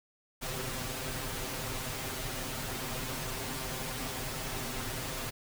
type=noise with comb filter; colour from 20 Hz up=pink; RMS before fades=-37 dBFS; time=0.41-5.31 s; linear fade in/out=20 ms; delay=7.7 ms; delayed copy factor=+0.85; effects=none